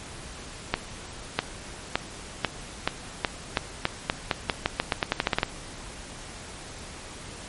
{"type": "accelerating click train", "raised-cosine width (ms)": 0.3, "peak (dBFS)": -5, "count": 21, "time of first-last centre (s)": [0.74, 5.431], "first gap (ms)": 650, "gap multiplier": 0.87, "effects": ["pink hiss -41 dBFS RMS until 7.48 s", "MP3 48 kbps"]}